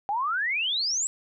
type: exponential sweep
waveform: sine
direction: up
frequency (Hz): 782 to 7902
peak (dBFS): -24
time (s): 0.09-1.07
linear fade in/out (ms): 0
effects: none